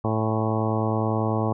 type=harmonic tone with a mistuned harmonic; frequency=110 Hz; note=A2; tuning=in tune; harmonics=1 / 2 / 3 / 4 / 5 / 6 / 7 / 8 / 9 / 10; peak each=-25 / -28 / -30 / -31 / -32 / -33 / -33 / -34 / -35 / -35 dBFS; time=0.04-1.53 s; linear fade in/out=5 ms; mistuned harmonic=8; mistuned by=-43 cents; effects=none